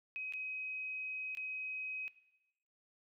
sine tone with dropouts, 2530 Hz, D#7, 28 cents sharp, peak -38 dBFS, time 0.16-2.08 s, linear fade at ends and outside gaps 0 ms, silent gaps 0.324-0.336 / 1.35-1.372 s, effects noise-tail reverb RT60 1.0 s tail -17 dB re dry

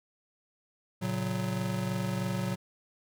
square chord, F# major, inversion first, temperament just, 115.62 / 138.75 / 185 Hz, A#2 / C#3 / F#3, -14 / +2 / 0 cents, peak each -35 / -38 / -33 dBFS, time 1.01-2.56 s, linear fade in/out 20 ms, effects none

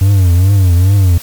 triangle tone with vibrato, 93.1 Hz, F#2, 11 cents sharp, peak -3 dBFS, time 0.01-1.18 s, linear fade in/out 5 ms, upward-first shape triangle, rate 2.4 Hz, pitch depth 160 cents each way, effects white hiss -31 dBFS RMS until 1.22 s + MP3 96 kbps

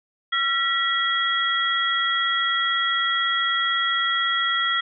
sine tone cluster, 1359 / 1935 / 3306 Hz, F6 / B6 / G#7, -48 / -36 / -9 cents, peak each -24 dBFS, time 0.32-4.81 s, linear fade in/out 10 ms, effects none

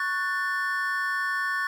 triangle chord, F# minor, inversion second, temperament just, 1110 / 1480 / 1776 Hz, C#6 / F#6 / A6, +2 / 0 / +16 cents, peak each -29 / -29 / -26 dBFS, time 0-1.67 s, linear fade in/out 2 ms, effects 9-bit

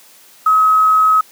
sine tone with quantisation, 1276 Hz, D#6, 43 cents sharp, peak -8 dBFS, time 0.46-1.21 s, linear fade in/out 5 ms, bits 6, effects white hiss -45 dBFS RMS until 1.31 s + high-pass 200 Hz 12 dB/octave

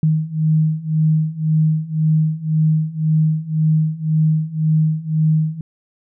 sine beating tone pair, 155.56 / 157.46 Hz, D#3 / D#3, 0 / +21 cents, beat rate 1.9 Hz, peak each -18 / -16 dBFS, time 0.03-5.61 s, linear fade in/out 2 ms, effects none

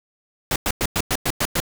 pink noise bursts, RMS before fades -21 dBFS, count 8, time 0.51-1.602 s, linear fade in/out 2 ms, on 49 ms, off 100 ms, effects none

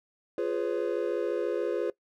triangle chord, C# dominant seventh, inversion first, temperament equal with one note detuned, 349.2 / 415.3 / 500.2 / 554.4 Hz, E#4 / G#4 / B4 / C#5, 0 / 0 / +22 / 0 cents, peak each -30 / -30 / -30 / -33 dBFS, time 0.38-1.9 s, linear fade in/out 2 ms, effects noise-tail reverb RT60 0.1 s tail -20 dB re dry

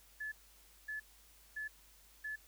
sine tone bursts, 1723 Hz, A6, 37 cents flat, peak -39 dBFS, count 4, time 0.2-2.36 s, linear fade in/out 10 ms, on 120 ms, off 560 ms, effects added 50 Hz sine -66 dBFS peak until 2.47 s + white hiss -64 dBFS RMS until 2.47 s

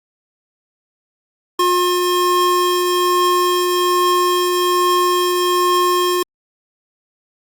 square tone pair together, 357.5 / 1071.3 Hz, F4 / C6, +41 / +41 cents, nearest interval octave + perfect fifth, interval 1900 cents, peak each -17 dBFS, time 1.59-6.23 s, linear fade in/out 5 ms, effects Opus 48 kbps

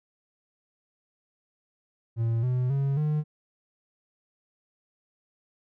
triangle tone with pitch steps, 114.8 / 125.92 / 138.11 / 151.48 Hz, A#2 / B2 / C#3 / D#3, -26 / +34 / -6 / -46 cents, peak -21 dBFS, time 2.16-3.24 s, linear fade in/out 50 ms, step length 270 ms, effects none

